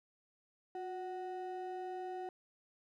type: ring-modulated tone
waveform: triangle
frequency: 554.4 Hz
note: C#5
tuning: in tune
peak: -35 dBFS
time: 0.75-2.29 s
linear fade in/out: 2 ms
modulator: 192 Hz
effects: none